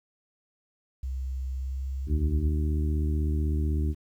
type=tone with pitch glide; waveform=sine; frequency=65.3 to 66.67 Hz; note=C2 to C2; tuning=-3 to +33 cents; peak=-29 dBFS; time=1.03-2.49 s; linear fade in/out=5 ms; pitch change=+36 cents; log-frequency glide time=1.53-1.85 s
type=harmonic tone; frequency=76 Hz; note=D#2; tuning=40 cents flat; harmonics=1 / 2 / 3 / 4 / 5; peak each=-24 / -35 / -37 / -36 / -41 dBFS; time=2.06-3.95 s; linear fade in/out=50 ms
effects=10-bit